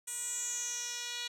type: tone with band-pass filter sweep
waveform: 10% pulse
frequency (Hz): 482.8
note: B4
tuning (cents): -39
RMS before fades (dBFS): -38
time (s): 0.07-1.28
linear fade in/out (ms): 10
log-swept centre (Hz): 8900 to 4300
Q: 5.3
effects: none